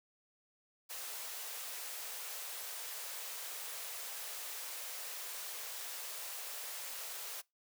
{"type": "high-pass noise", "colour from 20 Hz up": "white", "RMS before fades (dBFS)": -44, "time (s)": [0.89, 7.42], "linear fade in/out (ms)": 20, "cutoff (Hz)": 420, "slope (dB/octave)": 48, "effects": ["noise-tail reverb RT60 0.2 s tail -23 dB re dry"]}